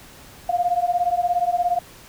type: beating tone pair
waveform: sine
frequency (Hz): 698 / 715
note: F5 / F5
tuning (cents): -1 / +41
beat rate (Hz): 17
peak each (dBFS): -21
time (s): 0.49-1.79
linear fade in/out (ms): 5
effects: pink hiss -45 dBFS RMS until 2.08 s